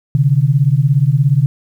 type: beating tone pair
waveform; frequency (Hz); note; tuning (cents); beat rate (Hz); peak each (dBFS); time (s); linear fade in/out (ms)
sine; 130.81 / 147.81; C3 / D3; 0 / +11; 17; -12; 0.15-1.46; 0
effects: 8-bit